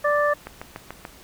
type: harmonic tone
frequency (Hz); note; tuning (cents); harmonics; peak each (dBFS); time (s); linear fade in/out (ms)
587.3; D5; 0; 1 / 2 / 3; -20 / -23 / -25; 0.04-0.34; 10
type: click train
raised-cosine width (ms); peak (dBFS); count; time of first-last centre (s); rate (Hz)
0.5; -18; 5; 0.47-1.051; 6.88
effects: pink hiss -48 dBFS RMS until 1.23 s